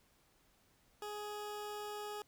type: tone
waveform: 20% pulse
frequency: 417.4 Hz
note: G#4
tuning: 9 cents sharp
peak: -37 dBFS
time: 1.02-2.22 s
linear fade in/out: 2 ms
effects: pink hiss -71 dBFS RMS until 2.27 s